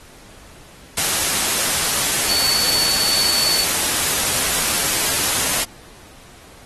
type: tone in noise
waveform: sine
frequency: 4464 Hz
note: C#8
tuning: 11 cents sharp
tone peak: -18 dBFS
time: 2.29-3.64 s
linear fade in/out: 5 ms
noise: white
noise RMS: -19 dBFS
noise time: 0.97-5.64 s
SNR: -2 dB
effects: pink hiss -45 dBFS RMS until 6.65 s + AAC 32 kbps